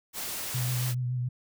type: noise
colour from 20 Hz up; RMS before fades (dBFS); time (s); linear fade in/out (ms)
white; -35; 0.13-0.95; 50
type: tone with vibrato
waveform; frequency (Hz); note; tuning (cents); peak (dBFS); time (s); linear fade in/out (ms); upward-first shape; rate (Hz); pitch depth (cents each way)
sine; 124.7; B2; +17; -27; 0.54-1.29; 10; triangle; 7.1; 39
effects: none